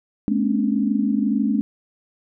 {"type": "tone cluster", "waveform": "sine", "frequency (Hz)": [212.7, 239.3, 264.5, 286.6], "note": ["G#3", "A#3", "C4", "D4"], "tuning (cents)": [42, 46, 19, -42], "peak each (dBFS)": [-20, -27, -24, -24], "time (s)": [0.28, 1.61], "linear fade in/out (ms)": 0, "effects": []}